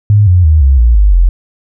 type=tone with pitch steps; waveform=sine; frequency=103.83 / 89.87 / 77.78 / 67.33 / 58.27 / 50.44 / 43.66 Hz; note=G#2 / F#2 / D#2 / C#2 / A#1 / G#1 / F1; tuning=0 / -50 / 0 / -50 / 0 / -50 / 0 cents; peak=-3 dBFS; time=0.1-1.29 s; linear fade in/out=0 ms; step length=170 ms; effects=none